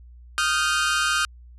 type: tone cluster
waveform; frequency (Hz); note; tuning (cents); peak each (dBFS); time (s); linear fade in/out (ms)
sawtooth; 1241 / 1406 / 1546; D#6 / F6 / G6; -5 / +11 / -24; -21; 0.38-1.25; 0
effects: added 60 Hz sine -43 dBFS peak until 1.58 s + resampled to 24000 Hz